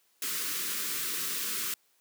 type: band-stop noise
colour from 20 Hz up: white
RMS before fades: -33 dBFS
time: 0.22-1.74 s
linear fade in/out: 2 ms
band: 480 to 1100 Hz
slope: 48 dB/octave
effects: white hiss -69 dBFS RMS until 2 s + high-pass 200 Hz 12 dB/octave